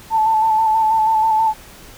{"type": "tone with vibrato", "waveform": "sine", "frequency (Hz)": 880, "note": "A5", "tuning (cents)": 0, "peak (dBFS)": -12, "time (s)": [0.1, 1.54], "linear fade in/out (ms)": 50, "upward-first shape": "square", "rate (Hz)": 6.2, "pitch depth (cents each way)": 25, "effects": ["pink hiss -41 dBFS RMS until 1.97 s"]}